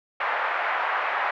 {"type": "band-pass noise", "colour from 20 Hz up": "pink", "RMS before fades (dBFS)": -26, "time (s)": [0.2, 1.31], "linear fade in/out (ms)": 5, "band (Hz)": [700, 2100], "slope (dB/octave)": 24, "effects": []}